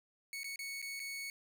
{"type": "tone with dropouts", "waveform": "sawtooth", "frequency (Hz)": 2217, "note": "C#7", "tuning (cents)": 0, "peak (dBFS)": -37, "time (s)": [0.33, 1.3], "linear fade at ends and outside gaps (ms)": 1, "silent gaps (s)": [[0.433, 0.443], [0.559, 0.591], [0.817, 0.825], [0.995, 1]], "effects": []}